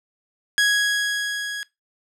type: tone with level ramp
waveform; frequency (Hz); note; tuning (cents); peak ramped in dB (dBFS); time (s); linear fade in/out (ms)
sawtooth; 1661.2; G#6; 0; -11 to -24; 0.58-1.63; 0
effects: noise-tail reverb RT60 0.2 s tail -21 dB re dry + low-pass 9000 Hz 12 dB/octave